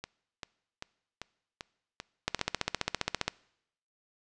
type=two click trains; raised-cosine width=0.2 ms; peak=-10 / -21 dBFS; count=16 / 7; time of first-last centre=2.28-3.28 / 0.04-2.393 s; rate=15 / 2.55 Hz; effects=noise-tail reverb RT60 0.8 s tail -23 dB re dry + resampled to 22050 Hz